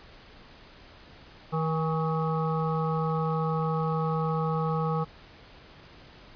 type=harmonic tone with a mistuned harmonic; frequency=159.2 Hz; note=D#3; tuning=40 cents sharp; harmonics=1 / 3 / 5 / 7 / 8; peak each=-27 / -32 / -34 / -35 / -36 dBFS; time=1.52-5.05 s; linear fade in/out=20 ms; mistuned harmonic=5; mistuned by=+49 cents; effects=pink hiss -51 dBFS RMS until 6.35 s + resampled to 11025 Hz